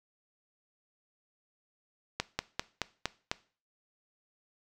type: slowing click train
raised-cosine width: 0.2 ms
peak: -12 dBFS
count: 6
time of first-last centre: 2.2-3.315 s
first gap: 190 ms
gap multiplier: 1.08
effects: noise-tail reverb RT60 0.4 s tail -19 dB re dry